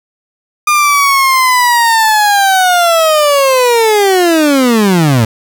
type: linear sweep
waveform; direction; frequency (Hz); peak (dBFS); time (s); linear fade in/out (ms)
30% pulse; down; 1214 to 106.3; -4; 0.67-5.25; 5
effects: none